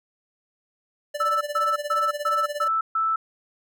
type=tone with tremolo; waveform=square; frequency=587.3 Hz; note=D5; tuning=in tune; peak=-26 dBFS; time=1.14-2.68 s; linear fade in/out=10 ms; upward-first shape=sine; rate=17 Hz; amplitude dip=80%
type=tone bursts; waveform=sine; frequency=1318.5 Hz; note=E6; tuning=in tune; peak=-20 dBFS; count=6; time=1.2-3.16 s; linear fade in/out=5 ms; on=210 ms; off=140 ms
effects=none